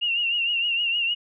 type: tone with vibrato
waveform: sine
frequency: 2800 Hz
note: F7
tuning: 4 cents sharp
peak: -21 dBFS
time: 0.01-1.15 s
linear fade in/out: 20 ms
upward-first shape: triangle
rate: 6.5 Hz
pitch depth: 74 cents each way
effects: none